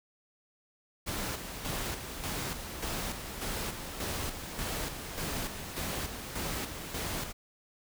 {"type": "noise with tremolo", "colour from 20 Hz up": "pink", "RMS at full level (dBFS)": -35, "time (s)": [1.06, 7.33], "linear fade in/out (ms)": 20, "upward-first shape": "square", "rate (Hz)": 1.7, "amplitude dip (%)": 50, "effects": []}